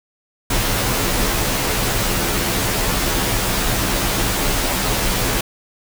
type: noise with comb filter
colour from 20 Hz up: pink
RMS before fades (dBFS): -19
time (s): 0.5-5.41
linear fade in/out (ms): 5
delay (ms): 13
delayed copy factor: -0.95
effects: none